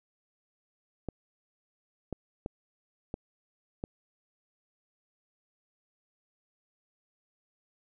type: clicks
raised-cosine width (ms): 2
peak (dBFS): -21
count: 5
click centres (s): 1.087 / 2.127 / 2.461 / 3.141 / 3.839
effects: none